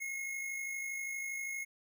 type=tone with amplitude modulation; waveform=square; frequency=2164 Hz; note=C#7; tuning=42 cents flat; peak=-36 dBFS; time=0-1.65 s; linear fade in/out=20 ms; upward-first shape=sine; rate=52.5 Hz; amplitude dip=40%; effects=none